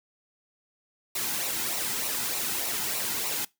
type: noise with flanger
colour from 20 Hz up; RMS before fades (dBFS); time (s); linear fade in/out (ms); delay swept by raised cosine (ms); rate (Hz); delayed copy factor
white; -30; 1.15-3.45; 5; 0.6 to 1.8; 3.3; -0.55
effects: noise-tail reverb RT60 0.2 s tail -22 dB re dry